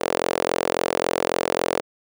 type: tone with high-pass filter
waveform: sawtooth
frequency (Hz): 43.65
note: F1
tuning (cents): 0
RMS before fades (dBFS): -23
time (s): 0-1.81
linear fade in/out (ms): 20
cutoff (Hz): 480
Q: 2.4
effects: none